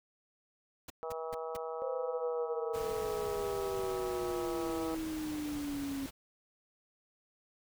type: noise bursts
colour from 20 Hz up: pink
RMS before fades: -45 dBFS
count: 4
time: 0.88-1.568 s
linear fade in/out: 5 ms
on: 22 ms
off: 200 ms
type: harmonic tone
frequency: 161.2 Hz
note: E3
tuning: 38 cents flat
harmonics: 3 / 4 / 5 / 6 / 7 / 8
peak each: -39 / -44 / -45 / -49 / -50 / -47 dBFS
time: 1.03-4.95 s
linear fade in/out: 0 ms
type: exponential sweep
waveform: sine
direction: down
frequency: 524 to 271.1 Hz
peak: -35 dBFS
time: 1.82-6.06 s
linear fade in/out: 0 ms
type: noise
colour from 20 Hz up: pink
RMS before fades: -46 dBFS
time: 2.73-6.11 s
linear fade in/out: 20 ms
effects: none